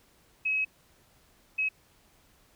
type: tone bursts at uneven times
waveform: sine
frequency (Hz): 2558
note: D#7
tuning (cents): +47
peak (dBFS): -25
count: 2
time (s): 0.45-0.65 / 1.58-1.69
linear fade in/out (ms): 10
effects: pink hiss -63 dBFS RMS until 2.55 s